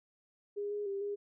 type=tone with pitch steps; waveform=sine; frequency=408.8 / 413.4 / 395.6 / 407.6 Hz; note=G#4 / G#4 / G4 / G#4; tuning=-27 / -8 / +16 / -32 cents; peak=-34 dBFS; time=0.56-1.16 s; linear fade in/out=20 ms; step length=150 ms; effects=none